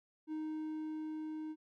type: tone with level ramp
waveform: triangle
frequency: 311.1 Hz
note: D#4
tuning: in tune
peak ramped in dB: -35 to -38 dBFS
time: 0.27-1.56 s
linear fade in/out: 50 ms
effects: none